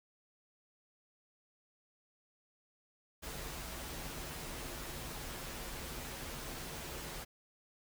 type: noise with comb filter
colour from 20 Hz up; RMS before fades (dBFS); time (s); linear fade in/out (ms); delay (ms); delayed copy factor
pink; -44; 3.22-7.25; 20; 10; -0.55
effects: none